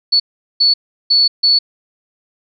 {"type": "tone bursts at uneven times", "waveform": "sine", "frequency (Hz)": 4435, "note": "C#8", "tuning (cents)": 0, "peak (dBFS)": -8, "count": 4, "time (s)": [[0.12, 0.2], [0.6, 0.74], [1.1, 1.28], [1.43, 1.59]], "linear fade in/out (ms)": 10, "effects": []}